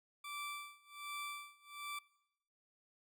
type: tone with tremolo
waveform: 20% pulse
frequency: 1167 Hz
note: D6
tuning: 11 cents flat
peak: -37 dBFS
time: 0.24-1.99 s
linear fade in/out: 5 ms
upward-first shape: sine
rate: 1.3 Hz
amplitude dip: 95%
effects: noise-tail reverb RT60 0.8 s tail -21 dB re dry